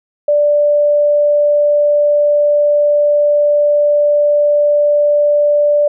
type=tone; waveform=sine; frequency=587.3 Hz; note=D5; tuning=in tune; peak=-8 dBFS; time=0.28-5.88 s; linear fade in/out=5 ms; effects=none